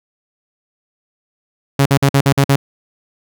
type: tone bursts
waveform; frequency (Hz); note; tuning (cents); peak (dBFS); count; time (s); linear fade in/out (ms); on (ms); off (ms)
sawtooth; 138.59; C#3; 0; -5; 7; 1.79-2.56; 5; 68; 49
effects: none